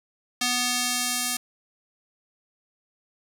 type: tone with band-pass filter sweep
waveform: square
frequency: 246.9 Hz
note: B3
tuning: in tune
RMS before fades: -26 dBFS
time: 0.41-1.37 s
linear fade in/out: 5 ms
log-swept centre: 5300 to 9400 Hz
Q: 0.81
effects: none